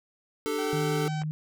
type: chord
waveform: square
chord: D suspended fourth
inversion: none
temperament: equal with one note detuned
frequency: 299.1 / 392 / 440 Hz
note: D4 / G4 / A4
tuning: +32 / 0 / 0 cents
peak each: -34 / -36 / -30 dBFS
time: 0.46-1.08 s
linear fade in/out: 0 ms
type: harmonic tone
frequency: 767 Hz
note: G5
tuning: 38 cents flat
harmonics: 1 / 2 / 3 / 4 / 5 / 6 / 7 / 8 / 9 / 10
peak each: -37 / -43 / -47 / -49 / -51 / -53 / -54 / -55 / -56 / -57 dBFS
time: 0.58-1.23 s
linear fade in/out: 10 ms
type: tone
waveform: sine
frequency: 154 Hz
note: D#3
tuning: 17 cents flat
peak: -28 dBFS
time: 0.73-1.31 s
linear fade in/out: 0 ms
type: clicks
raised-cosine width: 0.5 ms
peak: -28 / -32 dBFS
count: 2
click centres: 1.218 / 1.235 s
effects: none